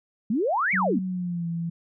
sine exponential two-way sweep, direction up then down, 195.3 to 2349 to 195.3 Hz, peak -21 dBFS, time 0.3-0.99 s, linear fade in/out 5 ms, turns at 0.73 s
sine tone with pitch glide, 188.7 to 168.11 Hz, F#3 to E3, +34 to +34 cents, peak -26 dBFS, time 0.73-1.7 s, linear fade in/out 10 ms, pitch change -200 cents, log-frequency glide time 1-1.47 s
effects none

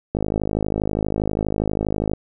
click train, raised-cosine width 2 ms, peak -8 dBFS, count 105, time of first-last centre 0.15-2.135 s, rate 52.4 Hz, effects none

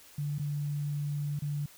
sine tone with dropouts, 145.8 Hz, D3, 12 cents flat, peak -30 dBFS, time 0.18-1.66 s, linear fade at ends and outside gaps 5 ms, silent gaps 0.384-0.395 / 1.392-1.42 s, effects white hiss -55 dBFS RMS until 1.77 s

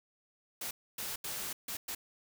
white noise bursts at uneven times, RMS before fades -39 dBFS, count 5, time 0.61-0.71 / 0.98-1.16 / 1.24-1.53 / 1.68-1.77 / 1.88-1.95 s, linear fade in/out 5 ms, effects none

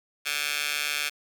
15% pulse tone with high-pass filter, 146.83 Hz, D3, in tune, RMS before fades -29 dBFS, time 0.25-1.1 s, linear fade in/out 20 ms, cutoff 2300 Hz, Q 1.5, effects none

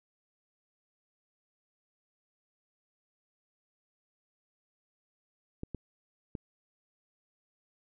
clicks, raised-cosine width 3 ms, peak -24 dBFS, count 3, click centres 5.634 / 5.747 / 6.352 s, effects none

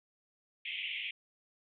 pink band-pass noise, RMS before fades -39 dBFS, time 0.65-1.11 s, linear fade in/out 5 ms, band 2100 to 3300 Hz, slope 96 dB/octave, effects none

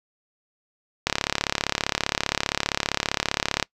click train, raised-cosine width 0.2 ms, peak -3 dBFS, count 91, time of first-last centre 1.07-3.627 s, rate 35.2 Hz, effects noise-tail reverb RT60 0.1 s tail -24 dB re dry

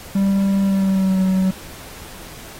triangle tone with pitch glide, 196 to 188.34 Hz, G3 to F#3, 0 to +31 cents, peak -12 dBFS, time 0.15-1.51 s, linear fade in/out 5 ms, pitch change -69 cents, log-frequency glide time 0.62-1.21 s, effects pink hiss -38 dBFS RMS until 2.59 s + AAC 48 kbps

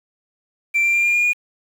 sine tone with pitch steps, 2349 / 2367 / 2385 / 2403 / 2421 / 2439 Hz, D7 / D7 / D7 / D7 / D#7 / D#7, 0 / +13 / +26 / +39 / -48 / -35 cents, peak -12 dBFS, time 0.74-1.334 s, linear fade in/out 20 ms, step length 99 ms, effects tanh soft clip ceiling -13 dBFS + 7-bit

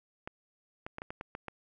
clicks, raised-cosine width 0.5 ms, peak -24 dBFS, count 8, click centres 0.275 / 0.865 / 0.984 / 1.019 / 1.105 / 1.211 / 1.351 / 1.483 s, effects none

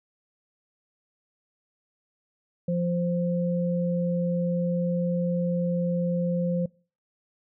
sine tone pair together, 174.2 / 522 Hz, F3 / C5, -4 / -4 cents, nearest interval octave + perfect fifth, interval 1900 cents, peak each -24 / -29 dBFS, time 2.68-6.66 s, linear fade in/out 5 ms, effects noise-tail reverb RT60 0.4 s tail -25 dB re dry

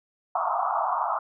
pink band-pass noise, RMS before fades -26 dBFS, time 0.35-1.19 s, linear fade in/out 5 ms, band 660 to 1300 Hz, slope 96 dB/octave, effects none

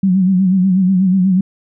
sine tone with vibrato, 187.3 Hz, F#3, 21 cents sharp, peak -9 dBFS, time 0.03-1.41 s, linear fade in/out 5 ms, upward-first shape sine, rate 8.2 Hz, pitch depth 71 cents each way, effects none

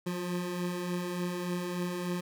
25% pulse beating tone pair, 174.7 / 178.1 Hz, F3 / F3, +1 / +34 cents, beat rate 3.4 Hz, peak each -36 / -29 dBFS, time 0.06-2.21 s, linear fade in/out 10 ms, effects none

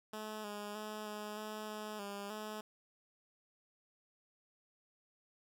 10% pulse tone with pitch steps, 215 / 206.9 / 213.4 / 210.5 / 214.2 / 213 / 201.2 / 213.9 Hz, A3 / G#3 / G#3 / G#3 / A3 / G#3 / G3 / A3, -40 / -6 / +47 / +24 / -46 / +44 / +45 / -49 cents, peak -34 dBFS, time 0.13-2.61 s, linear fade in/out 5 ms, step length 310 ms, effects none

